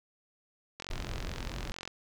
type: click train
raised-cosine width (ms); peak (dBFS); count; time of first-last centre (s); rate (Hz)
0.2; -22; 49; 0.8-1.876; 44.6
type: noise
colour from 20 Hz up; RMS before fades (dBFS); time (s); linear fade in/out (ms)
brown; -38; 0.9-1.72; 5
effects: none